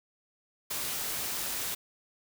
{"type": "noise", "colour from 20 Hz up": "white", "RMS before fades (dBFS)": -34, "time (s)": [0.7, 1.75], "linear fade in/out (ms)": 10, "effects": []}